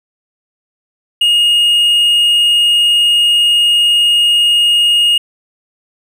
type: tone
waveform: triangle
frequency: 2859 Hz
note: F7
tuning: 40 cents sharp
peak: -6 dBFS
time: 1.21-5.18 s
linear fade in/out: 5 ms
effects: none